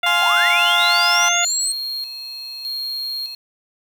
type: harmonic tone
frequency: 698.5 Hz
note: F5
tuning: in tune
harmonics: 1 / 2 / 3 / 4 / 5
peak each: -23 / -23 / -23 / -23 / -23 dBFS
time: 0.03-1.45 s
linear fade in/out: 5 ms
type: chord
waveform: 40% pulse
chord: F minor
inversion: first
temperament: equal with one note detuned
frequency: 841.2 / 1046.5 / 1396.9 Hz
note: Ab5 / C6 / F6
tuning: +22 / 0 / 0 cents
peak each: -24 dBFS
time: 0.06-1.29 s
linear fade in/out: 5 ms
type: linear sweep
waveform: sine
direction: up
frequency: 698.5 to 8350 Hz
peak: -19 dBFS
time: 0.22-1.72 s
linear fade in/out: 2 ms
type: tone with tremolo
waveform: triangle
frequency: 4245 Hz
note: C8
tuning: 24 cents sharp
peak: -22 dBFS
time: 1.43-3.35 s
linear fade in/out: 5 ms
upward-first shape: square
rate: 0.82 Hz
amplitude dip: 50%
effects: 7-bit